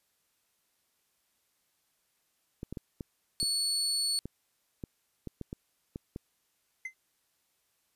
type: clicks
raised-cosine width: 3 ms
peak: -25 dBFS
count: 12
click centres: 2.631 / 2.726 / 2.772 / 3.008 / 3.429 / 4.256 / 4.838 / 5.273 / 5.413 / 5.529 / 5.959 / 6.161 s
type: tone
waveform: 30% pulse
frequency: 4419 Hz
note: C#8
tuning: 6 cents flat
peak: -25 dBFS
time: 3.4-4.19 s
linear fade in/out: 0 ms
type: tone with exponential decay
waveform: triangle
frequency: 2065 Hz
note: C7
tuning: 23 cents flat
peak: -30 dBFS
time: 6.85-6.94 s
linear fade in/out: 5 ms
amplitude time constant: 19 ms
effects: white hiss -75 dBFS RMS until 7.95 s + resampled to 32000 Hz